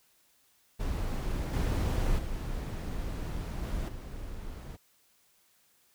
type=noise with level steps; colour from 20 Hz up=brown; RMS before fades=-32 / -28 / -35 / -33 / -41 dBFS; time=0.79-4.77 s; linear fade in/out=20 ms; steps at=1.53 / 2.18 / 3.63 / 3.88 s; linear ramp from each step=10 ms; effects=white hiss -67 dBFS RMS until 5.94 s